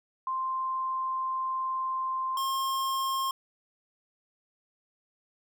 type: tone pair in turn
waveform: sine / square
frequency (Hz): 1046.5 / 1069.7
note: C6 / C6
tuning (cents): 0 / +38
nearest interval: unison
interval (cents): 38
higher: second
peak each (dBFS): -28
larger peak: neither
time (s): 0.27-2.37 / 2.37-3.31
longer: first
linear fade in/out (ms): 2
effects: none